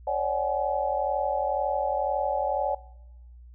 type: tone cluster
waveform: sine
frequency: 549 / 591 / 754 / 846 Hz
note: C#5 / D5 / F#5 / G#5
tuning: -17 / +11 / +32 / +32 cents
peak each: -30 dBFS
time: 0.07-2.75 s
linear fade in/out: 5 ms
effects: noise-tail reverb RT60 1.0 s tail -22 dB re dry + added 60 Hz sine -45 dBFS peak until 3.54 s